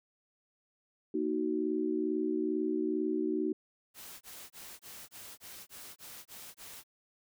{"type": "chord", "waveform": "sine", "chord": "D# minor", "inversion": "second", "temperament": "just", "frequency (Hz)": [233.3, 311.1, 373.4], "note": ["A#3", "D#4", "F#4"], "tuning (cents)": [2, 0, 16], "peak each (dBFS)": [-37, -32, -33], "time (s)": [1.14, 3.53], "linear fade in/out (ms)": 5}
{"type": "noise bursts", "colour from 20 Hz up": "white", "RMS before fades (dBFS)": -48, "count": 10, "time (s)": [3.94, 6.838], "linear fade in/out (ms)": 50, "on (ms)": 270, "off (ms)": 22}
{"effects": []}